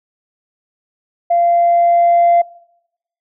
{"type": "tone with level ramp", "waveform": "sine", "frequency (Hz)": 690, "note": "F5", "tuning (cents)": -21, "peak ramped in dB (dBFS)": [-9, -6], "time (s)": [1.3, 2.42], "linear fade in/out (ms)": 10, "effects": ["noise-tail reverb RT60 0.8 s tail -22 dB re dry", "tanh soft clip ceiling -5 dBFS"]}